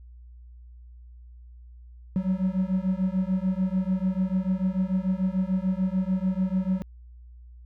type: beating tone pair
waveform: triangle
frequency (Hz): 183.9 / 190.7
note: F#3 / G3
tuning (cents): -10 / -47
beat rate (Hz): 6.8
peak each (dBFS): -24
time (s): 2.16-6.82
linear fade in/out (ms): 0
effects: added 60 Hz sine -44 dBFS peak until 7.65 s